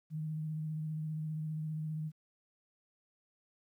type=tone with vibrato; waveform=sine; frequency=155.56 Hz; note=D#3; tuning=in tune; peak=-35 dBFS; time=0.1-2.12 s; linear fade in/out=50 ms; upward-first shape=sine; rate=15 Hz; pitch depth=23 cents each way; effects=12-bit